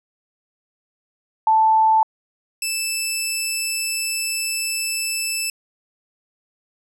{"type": "tone pair in turn", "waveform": ["sine", "10% pulse"], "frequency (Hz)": [880, 2637], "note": ["A5", "E7"], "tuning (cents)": [0, 0], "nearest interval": "octave + perfect fifth", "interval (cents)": 1900, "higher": "second", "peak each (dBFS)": -12, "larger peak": "neither", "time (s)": [[1.47, 2.03], [2.62, 5.5]], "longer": "second", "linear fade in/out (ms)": 2, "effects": ["low-pass 12000 Hz 12 dB/octave"]}